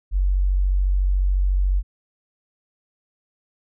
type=tone; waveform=sine; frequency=47 Hz; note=F#1; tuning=28 cents sharp; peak=-16 dBFS; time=0.11-1.83 s; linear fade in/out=50 ms; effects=none